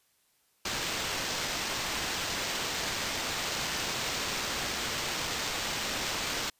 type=noise with sample-and-hold; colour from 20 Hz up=blue; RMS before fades=-33 dBFS; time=0.65-6.5 s; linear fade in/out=5 ms; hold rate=11025 Hz; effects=white hiss -70 dBFS RMS until 6.59 s + resampled to 32000 Hz